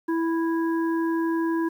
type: harmonic tone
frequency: 329.6 Hz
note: E4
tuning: in tune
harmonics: 1 / 3 / 5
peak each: -22 / -32 / -36 dBFS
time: 0.08-1.69 s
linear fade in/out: 10 ms
effects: 9-bit